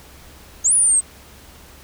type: exponential two-way sweep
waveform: sine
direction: up then down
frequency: 6272 to 9980 to 8140 Hz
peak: -12 dBFS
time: 0.64-1.01 s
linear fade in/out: 20 ms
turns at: 0.73 s
effects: added 68 Hz sine -47 dBFS peak until 1.83 s + pink hiss -45 dBFS RMS until 1.83 s